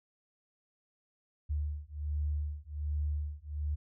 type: beating tone pair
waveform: sine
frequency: 73.7 / 75 Hz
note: D2 / D2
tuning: +7 / +37 cents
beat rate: 1.3 Hz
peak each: -35 / -35 dBFS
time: 1.49-3.76 s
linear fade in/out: 20 ms
effects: none